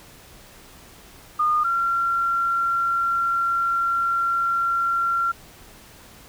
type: tone pair in turn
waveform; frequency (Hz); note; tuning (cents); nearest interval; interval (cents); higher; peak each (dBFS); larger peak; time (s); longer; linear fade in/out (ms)
sine; 1221 / 1371.3; D#6 / F6; -33 / -32; major second; 201; second; -17 / -19; first; 1.39-1.64 / 1.64-5.32; second; 10
effects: pink hiss -47 dBFS RMS until 6.28 s